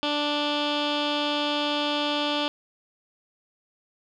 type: tone with low-pass filter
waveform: 15% pulse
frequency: 293.7 Hz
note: D4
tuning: in tune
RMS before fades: -26 dBFS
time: 0.03-2.48 s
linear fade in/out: 0 ms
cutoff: 3700 Hz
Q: 7
effects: none